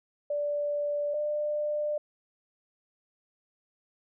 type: tone pair in turn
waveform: sine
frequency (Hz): 584 / 596.6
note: D5 / D5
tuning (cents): -10 / +27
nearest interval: unison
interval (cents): 37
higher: second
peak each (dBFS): -27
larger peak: neither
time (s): 0.3-1.14 / 1.14-1.98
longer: neither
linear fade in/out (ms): 5
effects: none